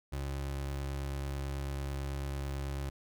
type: tone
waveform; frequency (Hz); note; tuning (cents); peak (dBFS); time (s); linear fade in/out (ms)
30% pulse; 69.1; C#2; -5; -32; 0.12-2.9; 10
effects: none